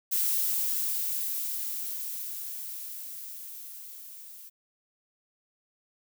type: noise with level ramp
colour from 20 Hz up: violet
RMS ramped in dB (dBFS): -26 to -47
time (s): 0.11-4.5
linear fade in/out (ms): 20
effects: none